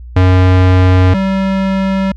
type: tone pair in turn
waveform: square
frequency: 92.2 / 192.34 Hz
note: F#2 / G3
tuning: -6 / -33 cents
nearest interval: octave + minor second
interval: 1273 cents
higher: second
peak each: -6 / -12 dBFS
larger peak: first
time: 0.16-1.14 / 1.14-2.12 s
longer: neither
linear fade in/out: 5 ms
effects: added 60 Hz sine -27 dBFS peak until 2.16 s + low-pass 3000 Hz 12 dB/octave